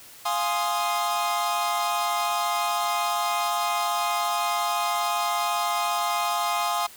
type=chord; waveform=45% pulse; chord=F minor seventh; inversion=none; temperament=equal; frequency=698.5 / 830.6 / 1046.5 / 1244.5 Hz; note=F5 / Ab5 / C6 / Eb6; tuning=0 / 0 / 0 / 0 cents; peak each=-29 dBFS; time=0.25-6.87 s; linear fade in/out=10 ms; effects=white hiss -47 dBFS RMS until 6.96 s